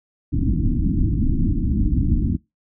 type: low-pass noise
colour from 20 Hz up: pink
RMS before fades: -19 dBFS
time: 0.32-2.37 s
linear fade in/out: 20 ms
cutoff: 320 Hz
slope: 96 dB/octave
effects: noise-tail reverb RT60 0.2 s tail -22 dB re dry